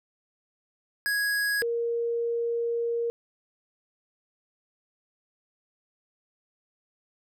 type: tone pair in turn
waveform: square / sine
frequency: 1661.2 / 468 Hz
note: G#6 / A#4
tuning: 0 / +7 cents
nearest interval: octave + minor seventh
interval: 2193 cents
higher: first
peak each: -25 dBFS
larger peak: neither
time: 1.06-1.62 / 1.62-3.1 s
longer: second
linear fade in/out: 0 ms
effects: none